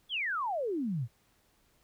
sine exponential sweep, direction down, 3484 to 106.4 Hz, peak -30 dBFS, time 0.09-1.08 s, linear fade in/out 50 ms, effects pink hiss -69 dBFS RMS until 1.83 s

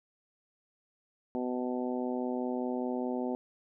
harmonic tone, 125.1 Hz, B2, 23 cents sharp, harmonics 2 / 3 / 4 / 5 / 6 / 7, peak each -33 / -37 / -39 / -41 / -43 / -44 dBFS, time 1.35-3.35 s, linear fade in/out 0 ms, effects none

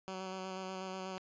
10% pulse tone with vibrato, 188.2 Hz, F#3, 30 cents sharp, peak -32 dBFS, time 0.08-1.18 s, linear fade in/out 0 ms, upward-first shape square, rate 8.2 Hz, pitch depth 15 cents each way, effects resampled to 16000 Hz

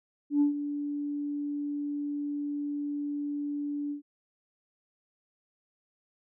sine tone with ADSR envelope, 290 Hz, D4, 22 cents flat, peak -18 dBFS, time 0.3-4.02 s, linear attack 110 ms, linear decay 120 ms, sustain -12 dB, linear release 110 ms, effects tanh soft clip ceiling -17 dBFS

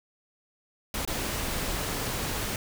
pink noise with dropouts, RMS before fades -31 dBFS, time 0.94-2.56 s, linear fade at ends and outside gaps 2 ms, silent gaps 1.051-1.075 s, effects none

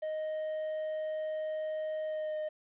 triangle tone with pitch glide, 622.3 to 615.5 Hz, D#5 to D#5, 0 to -19 cents, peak -31 dBFS, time 0.02-2.49 s, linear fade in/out 10 ms, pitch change -19 cents, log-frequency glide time 2.06-2.35 s, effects resampled to 8000 Hz + 11-bit

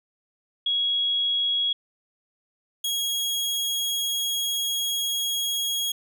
sine / sawtooth tone pair in turn, 3322 / 3303 Hz, G#7 / G#7, 0 / -10 cents, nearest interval unison, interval 10 cents, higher first, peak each -21 / -21 dBFS, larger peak neither, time 0.66-1.73 / 2.84-5.92 s, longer second, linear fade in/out 5 ms, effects none

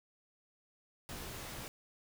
pink noise with comb filter, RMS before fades -45 dBFS, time 1.09-1.68 s, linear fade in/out 0 ms, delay 19 ms, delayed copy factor -0.55, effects none

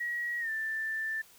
sine tone with pitch glide, 1909 to 1770.9 Hz, A#6 to A6, +41 to +11 cents, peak -31 dBFS, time 0-1.22 s, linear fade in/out 10 ms, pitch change -130 cents, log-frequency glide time 0.39-0.5 s, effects white hiss -58 dBFS RMS until 1.38 s

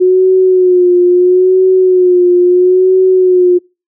sine tone with vibrato, 364.8 Hz, F#4, 24 cents flat, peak -4 dBFS, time 0-3.59 s, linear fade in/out 20 ms, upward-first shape sine, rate 0.75 Hz, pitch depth 46 cents each way, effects noise-tail reverb RT60 0.3 s tail -26 dB re dry

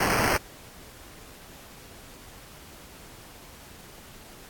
violet noise with sample-and-hold, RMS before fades -24 dBFS, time 0-0.37 s, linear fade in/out 5 ms, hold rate 3675 Hz, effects pink hiss -48 dBFS RMS until 4.49 s + AAC 64 kbps

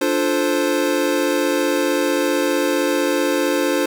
square chord, D minor seventh, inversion none, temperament equal, 293.7 / 349.2 / 440 / 523.3 Hz, D4 / F4 / A4 / C5, 0 / 0 / 0 / 0 cents, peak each -22 / -23 / -26 / -22 dBFS, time 0.01-3.86 s, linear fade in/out 5 ms, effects none

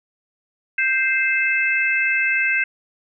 harmonic tone, 523.3 Hz, C5, in tune, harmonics 3 / 4 / 5, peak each -21 / -21 / -21 dBFS, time 0.78-2.64 s, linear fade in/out 5 ms, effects none

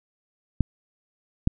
clicks, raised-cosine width 5 ms, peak -7 dBFS, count 2, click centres 0.607 / 1.474 s, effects none

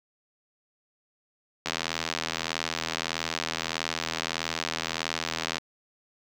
click train, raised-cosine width 0.2 ms, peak -10 dBFS, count 321, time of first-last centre 1.66-5.582 s, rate 81.6 Hz, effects high-pass 100 Hz 12 dB/octave + 8-bit

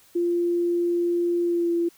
sine tone with pitch glide, 346.4 to 340.8 Hz, F4 to F4, -14 to -42 cents, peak -20 dBFS, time 0.15-1.89 s, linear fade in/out 10 ms, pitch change -28 cents, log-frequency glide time 1.43-1.72 s, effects white hiss -56 dBFS RMS until 1.97 s

